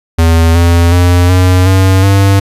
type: tone with pitch steps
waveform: square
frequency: 82.41 / 85.37 / 88.43 / 91.6 / 94.88 / 98.29 Hz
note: E2 / F2 / F2 / F#2 / F#2 / G2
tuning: 0 / -39 / +22 / -17 / +44 / +5 cents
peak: -5 dBFS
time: 0.18-2.4 s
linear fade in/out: 10 ms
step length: 370 ms
effects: resampled to 32000 Hz